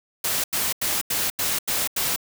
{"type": "noise bursts", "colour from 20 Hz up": "white", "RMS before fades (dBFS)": -24, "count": 7, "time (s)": [0.24, 2.162], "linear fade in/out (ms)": 5, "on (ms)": 200, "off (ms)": 87, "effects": []}